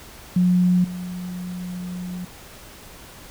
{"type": "tone with level steps", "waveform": "sine", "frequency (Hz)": 180, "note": "F#3", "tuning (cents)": -47, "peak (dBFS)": [-14, -28], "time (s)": [0.36, 2.25], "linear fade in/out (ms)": 5, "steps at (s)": 0.84, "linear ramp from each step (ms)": 5, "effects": ["pink hiss -43 dBFS RMS until 3.3 s"]}